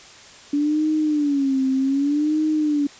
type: tone with vibrato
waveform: sine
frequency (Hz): 286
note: D4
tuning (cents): -46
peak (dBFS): -17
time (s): 0.53-2.87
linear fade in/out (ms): 5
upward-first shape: sine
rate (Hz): 0.65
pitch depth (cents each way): 140
effects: white hiss -44 dBFS RMS until 2.99 s + resampled to 16000 Hz